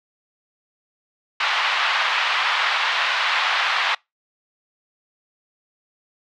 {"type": "band-pass noise", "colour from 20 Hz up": "pink", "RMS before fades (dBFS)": -21, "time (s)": [1.4, 3.95], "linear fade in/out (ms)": 5, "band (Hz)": [920, 3700], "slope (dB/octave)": 24, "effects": ["noise-tail reverb RT60 0.2 s tail -26 dB re dry"]}